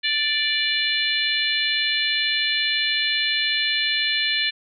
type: harmonic tone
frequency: 587.3 Hz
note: D5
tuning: in tune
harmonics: 3 / 4 / 5 / 6 / 7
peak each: -26 / -26 / -26 / -26 / -26 dBFS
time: 0.03-4.51 s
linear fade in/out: 20 ms
effects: none